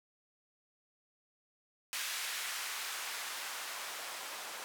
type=noise with band-pass filter sweep; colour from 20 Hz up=blue; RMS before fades=-41 dBFS; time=1.93-4.64 s; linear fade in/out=0 ms; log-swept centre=1800 to 720 Hz; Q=0.85; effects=none